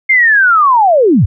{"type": "linear sweep", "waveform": "sine", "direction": "down", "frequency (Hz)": [2138, 66], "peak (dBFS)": -5, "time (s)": [0.09, 1.26], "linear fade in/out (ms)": 10, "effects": []}